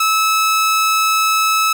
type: tone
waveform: sawtooth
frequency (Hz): 1300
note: E6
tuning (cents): -24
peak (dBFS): -9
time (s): 0-1.73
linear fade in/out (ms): 5
effects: none